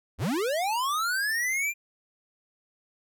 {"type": "linear sweep", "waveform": "square", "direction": "up", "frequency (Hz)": [56.4, 2413], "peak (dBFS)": -26, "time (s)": [0.18, 1.74], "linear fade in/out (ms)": 50, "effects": []}